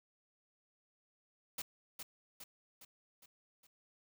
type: noise with echo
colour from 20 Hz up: white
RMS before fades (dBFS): -41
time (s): 1.58-1.62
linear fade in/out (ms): 5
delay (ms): 410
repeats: 5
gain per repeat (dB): -5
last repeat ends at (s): 3.67
effects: none